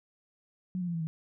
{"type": "tone with pitch steps", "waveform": "sine", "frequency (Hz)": [183.6, 177.24, 171.11, 165.18, 159.46], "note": ["F#3", "F3", "F3", "E3", "D#3"], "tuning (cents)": [-13, 26, -35, 4, 43], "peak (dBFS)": -30, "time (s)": [0.75, 1.07], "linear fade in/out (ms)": 0, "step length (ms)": 64, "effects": []}